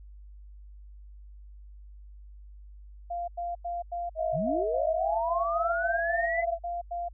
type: tone bursts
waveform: sine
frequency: 695 Hz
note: F5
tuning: 9 cents flat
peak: -30 dBFS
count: 15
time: 3.1-7.088 s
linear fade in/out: 10 ms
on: 180 ms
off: 92 ms
type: tone with pitch glide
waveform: sine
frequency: 639 to 674.3 Hz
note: D#5 to E5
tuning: +46 to +39 cents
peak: -28 dBFS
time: 4.15-6.59 s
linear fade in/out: 50 ms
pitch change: +93 cents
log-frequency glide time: 4.96-5.17 s
type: linear sweep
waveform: sine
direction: up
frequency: 110 to 2052 Hz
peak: -29 dBFS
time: 4.32-6.45 s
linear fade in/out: 50 ms
effects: added 50 Hz sine -45 dBFS peak until 7.13 s